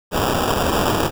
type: noise with sample-and-hold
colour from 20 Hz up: white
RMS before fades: -19 dBFS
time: 0.11-1.11 s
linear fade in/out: 50 ms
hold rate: 2100 Hz
effects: none